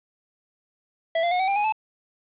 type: tone with pitch steps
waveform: square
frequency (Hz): 659.3 / 690.5 / 723.1 / 757.3 / 793.2 / 830.7 / 870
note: E5 / F5 / F#5 / F#5 / G5 / G#5 / A5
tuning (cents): 0 / -20 / -40 / +40 / +20 / 0 / -20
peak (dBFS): -21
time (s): 1.15-1.724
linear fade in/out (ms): 5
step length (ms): 82
effects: resampled to 8000 Hz + 8-bit